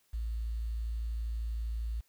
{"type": "tone with quantisation", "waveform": "sine", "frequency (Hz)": 56.3, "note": "A1", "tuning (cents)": 40, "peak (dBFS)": -32, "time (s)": [0.13, 2.01], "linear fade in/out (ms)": 10, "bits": 10, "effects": ["white hiss -71 dBFS RMS until 2.08 s"]}